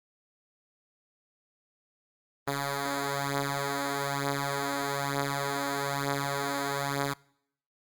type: beating tone pair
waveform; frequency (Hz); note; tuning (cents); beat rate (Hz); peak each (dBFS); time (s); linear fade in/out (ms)
5% pulse; 139.8 / 140.9; C#3 / C#3; +15 / +29; 1.1; -19 / -23; 2.47-7.14; 10
effects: noise-tail reverb RT60 0.7 s tail -24 dB re dry + Opus 32 kbps